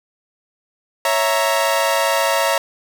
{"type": "chord", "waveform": "sawtooth", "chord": "A# diminished", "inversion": "first", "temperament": "equal", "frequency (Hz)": [554.4, 659.3, 932.3], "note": ["C#5", "E5", "A#5"], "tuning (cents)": [0, 0, 0], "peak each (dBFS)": -16, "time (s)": [1.05, 2.58], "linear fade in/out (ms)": 2, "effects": []}